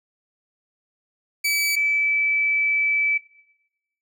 sawtooth / sine tone pair in turn, 2296 / 2308 Hz, D7 / D7, -40 / -31 cents, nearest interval unison, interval 9 cents, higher second, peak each -16 / -18 dBFS, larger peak first, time 1.44-1.76 / 1.76-3.18 s, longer second, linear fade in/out 10 ms, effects noise-tail reverb RT60 0.9 s tail -18 dB re dry

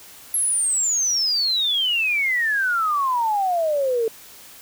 sine exponential sweep, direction down, 11350 to 440 Hz, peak -18 dBFS, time 0.34-4.08 s, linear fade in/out 2 ms, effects white hiss -44 dBFS RMS until 4.61 s

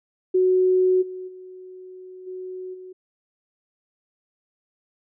sine tone with level steps, 370 Hz, F#4, in tune, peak -15 / -31 / -38 / -31 / -37 dBFS, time 0.34-2.93 s, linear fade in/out 10 ms, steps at 1.01 / 1.27 / 2.26 / 2.73 s, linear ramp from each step 20 ms, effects none

